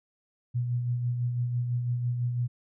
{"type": "tone with tremolo", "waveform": "sine", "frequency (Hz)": 121.8, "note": "B2", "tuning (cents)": -24, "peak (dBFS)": -24, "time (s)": [0.54, 2.48], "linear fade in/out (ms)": 20, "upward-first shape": "sine", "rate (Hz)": 6, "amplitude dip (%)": 40, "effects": []}